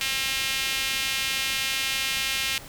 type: tone with high-pass filter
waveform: sawtooth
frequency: 267.7 Hz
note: C4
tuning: 40 cents sharp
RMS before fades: -27 dBFS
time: 0.01-2.58 s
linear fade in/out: 0 ms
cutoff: 2600 Hz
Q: 1.8
effects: pink hiss -43 dBFS RMS until 2.68 s